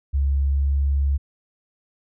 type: tone with pitch glide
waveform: sine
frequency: 69.3 to 69.74 Hz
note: C#2 to C#2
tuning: 0 to +11 cents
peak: -17 dBFS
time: 0.13-1.18 s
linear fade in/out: 20 ms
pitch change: +11 cents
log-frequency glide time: 0.5-0.66 s
effects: none